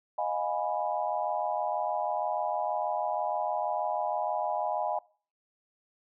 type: chord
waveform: sine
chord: F half-diminished seventh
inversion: third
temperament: equal with one note detuned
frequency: 622.3 / 708.6 / 830.6 / 987.8 Hz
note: Eb5 / F5 / Ab5 / Cb6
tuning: 0 / +25 / 0 / 0 cents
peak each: -33 / -33 / -32 / -36 dBFS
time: 0.18-4.99 s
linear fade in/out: 5 ms
effects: noise-tail reverb RT60 0.4 s tail -22 dB re dry